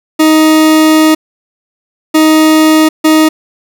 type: tone bursts at uneven times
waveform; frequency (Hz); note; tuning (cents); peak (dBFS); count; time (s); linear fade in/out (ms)
40% pulse; 313.2; D#4; +11; -3; 3; 0.19-1.15 / 2.14-2.89 / 3.04-3.29; 10
effects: none